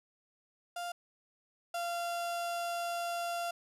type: tone pair in turn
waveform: 35% pulse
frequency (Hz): 698.5 / 689.7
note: F5 / F5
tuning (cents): 0 / -22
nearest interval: unison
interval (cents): 22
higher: first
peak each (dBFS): -35 / -32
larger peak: second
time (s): 0.76-0.92 / 1.74-3.51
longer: second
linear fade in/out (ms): 5
effects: resampled to 32000 Hz + 11-bit